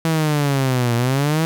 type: linear two-way sweep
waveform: sawtooth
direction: down then up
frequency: 164.4 to 116.54 to 164.4 Hz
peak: -12 dBFS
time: 0.05-1.45 s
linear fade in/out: 0 ms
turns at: 0.95 s
effects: none

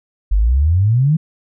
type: exponential sweep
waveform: sine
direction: up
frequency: 46 to 164.81 Hz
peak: -10 dBFS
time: 0.31-1.17 s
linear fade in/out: 10 ms
effects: none

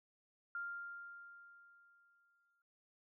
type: tone with exponential decay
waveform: sine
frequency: 1396.9 Hz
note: F6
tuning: in tune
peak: -39 dBFS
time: 0.55-2.62 s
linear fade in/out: 2 ms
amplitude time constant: 450 ms
effects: none

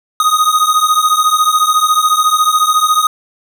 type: beating tone pair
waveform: square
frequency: 1240 / 1254 Hz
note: D#6 / D#6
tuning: -6 / +13 cents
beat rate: 14 Hz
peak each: -13 dBFS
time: 0.2-3.07 s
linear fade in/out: 2 ms
effects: none

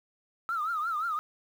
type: tone with vibrato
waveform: sine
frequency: 1293 Hz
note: E6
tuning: 34 cents flat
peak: -27 dBFS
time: 0.49-1.19 s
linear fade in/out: 0 ms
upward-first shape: triangle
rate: 5.7 Hz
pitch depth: 160 cents each way
effects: tanh soft clip ceiling -24 dBFS + 9-bit

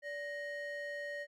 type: ring-modulated tone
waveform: triangle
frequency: 1225 Hz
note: D#6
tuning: 27 cents flat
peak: -34 dBFS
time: 0.02-1.27 s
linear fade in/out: 50 ms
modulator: 646 Hz
effects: none

